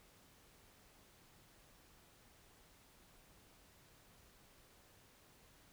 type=silence; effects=pink hiss -66 dBFS RMS until 5.72 s